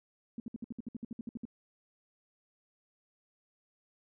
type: tone bursts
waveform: sine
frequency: 232 Hz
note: A#3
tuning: 8 cents flat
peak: -36 dBFS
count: 14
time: 0.38-1.453 s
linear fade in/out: 2 ms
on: 20 ms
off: 61 ms
effects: none